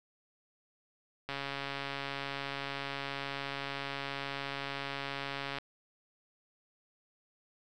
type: click train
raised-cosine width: 0.3 ms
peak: -21 dBFS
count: 598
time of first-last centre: 1.29-5.585 s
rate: 139 Hz
effects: none